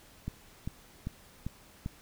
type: click train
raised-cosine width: 5 ms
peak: -22 dBFS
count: 5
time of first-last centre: 0.28-1.861 s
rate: 2.53 Hz
effects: pink hiss -57 dBFS RMS until 2.01 s